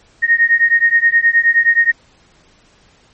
sine beating tone pair, 1854 / 1863.5 Hz, A#6 / A#6, -10 / -1 cents, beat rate 9.5 Hz, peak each -12 dBFS, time 0.22-1.92 s, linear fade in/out 20 ms, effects pink hiss -51 dBFS RMS until 3.13 s + MP3 32 kbps

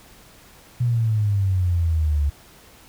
sine exponential sweep, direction down, 123.47 to 70.5 Hz, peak -17 dBFS, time 0.8-2.3 s, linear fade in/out 10 ms, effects pink hiss -49 dBFS RMS until 2.88 s

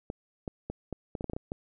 clicks, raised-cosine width 2 ms, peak -21 dBFS, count 11, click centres 0.101 / 0.478 / 0.7 / 0.927 / 1.152 / 1.209 / 1.243 / 1.298 / 1.334 / 1.365 / 1.519 s, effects none

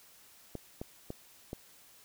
clicks, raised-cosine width 2 ms, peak -25 dBFS, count 4, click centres 0.553 / 0.815 / 1.104 / 1.531 s, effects white hiss -59 dBFS RMS until 2.04 s

